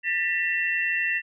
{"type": "tone cluster", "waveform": "sine", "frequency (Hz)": [1786, 1958, 2707], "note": ["A6", "B6", "E7"], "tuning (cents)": [25, -15, 45], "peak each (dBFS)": -27, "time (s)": [0.03, 1.22], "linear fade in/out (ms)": 50, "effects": []}